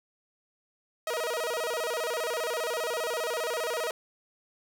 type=tone with vibrato; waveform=sawtooth; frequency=550 Hz; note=C#5; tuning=14 cents flat; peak=-25 dBFS; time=1.07-3.91 s; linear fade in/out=2 ms; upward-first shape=square; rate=15 Hz; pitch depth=250 cents each way; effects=none